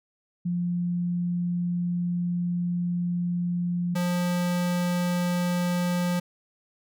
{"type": "tone pair in turn", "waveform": ["sine", "square"], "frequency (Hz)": [175.3, 176.83], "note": ["F3", "F3"], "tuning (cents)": [7, 22], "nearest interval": "unison", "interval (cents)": 15, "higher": "second", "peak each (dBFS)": -24, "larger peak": "neither", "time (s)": [[0.45, 3.95], [3.95, 6.2]], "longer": "first", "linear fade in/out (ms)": 10, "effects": []}